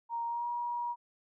sine tone with pitch glide, 934 to 956.4 Hz, A#5 to A#5, +3 to +44 cents, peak -32 dBFS, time 0.09-0.96 s, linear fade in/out 50 ms, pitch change +41 cents, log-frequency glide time 0.26-0.48 s, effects none

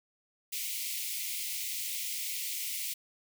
white high-pass noise, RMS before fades -36 dBFS, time 0.52-2.94 s, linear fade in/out 10 ms, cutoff 2000 Hz, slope 96 dB/octave, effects none

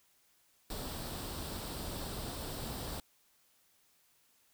pink noise with comb filter, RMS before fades -41 dBFS, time 0.7-3 s, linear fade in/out 2 ms, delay 0.23 ms, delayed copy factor +0.5, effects white hiss -70 dBFS RMS until 4.53 s

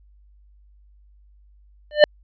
square tone with exponential growth, 598 Hz, D5, 31 cents sharp, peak -5 dBFS, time 1.91-2.04 s, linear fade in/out 1 ms, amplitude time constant 28 ms, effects added 50 Hz sine -50 dBFS peak until 2.23 s + resampled to 11025 Hz

